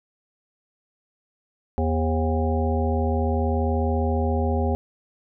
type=harmonic tone with a mistuned harmonic; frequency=80.5 Hz; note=E2; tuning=41 cents flat; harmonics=1 / 3 / 5 / 7 / 9 / 10; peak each=-22 / -27 / -29 / -30 / -32 / -32 dBFS; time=1.78-4.75 s; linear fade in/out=0 ms; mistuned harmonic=7; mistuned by=-84 cents; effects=none